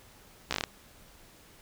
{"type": "slowing click train", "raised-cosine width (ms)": 0.2, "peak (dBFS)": -11, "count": 7, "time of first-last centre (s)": [0.51, 0.638], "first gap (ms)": 15, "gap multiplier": 1.14, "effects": ["pink hiss -56 dBFS RMS until 1.61 s"]}